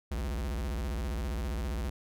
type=tone with vibrato; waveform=square; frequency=61.74 Hz; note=B1; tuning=in tune; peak=-32 dBFS; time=0.11-1.9 s; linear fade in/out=5 ms; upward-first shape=square; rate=15 Hz; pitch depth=260 cents each way; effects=none